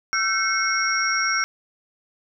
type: tone cluster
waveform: sine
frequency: 1346 / 1536 / 2175 / 5600 Hz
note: E6 / G6 / C#7 / F8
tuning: +36 / -36 / -33 / +4 cents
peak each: -25 dBFS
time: 0.13-1.44 s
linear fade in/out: 0 ms
effects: none